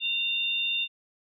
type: tone pair together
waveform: sine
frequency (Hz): 2768 / 3613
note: F7 / A7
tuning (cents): -16 / +45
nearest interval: perfect fourth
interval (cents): 461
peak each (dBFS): -28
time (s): 0-0.88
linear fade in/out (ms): 50
effects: none